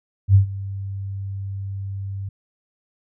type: tone with ADSR envelope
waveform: sine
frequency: 98 Hz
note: G2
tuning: in tune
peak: -7 dBFS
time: 0.28-2.29 s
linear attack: 67 ms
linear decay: 110 ms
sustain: -19 dB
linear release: 5 ms
effects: none